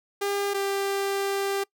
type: tone pair in turn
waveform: sawtooth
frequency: 401.9 / 395.2 Hz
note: G4 / G4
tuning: +43 / +14 cents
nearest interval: unison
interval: 29 cents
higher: first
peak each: -21 dBFS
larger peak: neither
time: 0.21-0.54 / 0.54-1.64 s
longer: second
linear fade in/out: 10 ms
effects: noise-tail reverb RT60 0.1 s tail -24 dB re dry